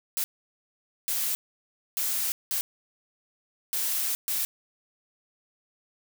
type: noise bursts at uneven times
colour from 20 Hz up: blue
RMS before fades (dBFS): -28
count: 6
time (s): 0.17-0.24 / 1.08-1.35 / 1.97-2.32 / 2.51-2.61 / 3.73-4.15 / 4.28-4.45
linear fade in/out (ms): 0
effects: none